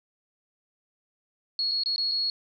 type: tone with dropouts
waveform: sine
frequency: 4330 Hz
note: C#8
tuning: 41 cents flat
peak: -24 dBFS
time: 1.59-2.3 s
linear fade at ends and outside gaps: 1 ms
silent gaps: 1.713-1.717 / 1.835-1.859 / 1.961-1.98 / 2.114-2.118 s
effects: none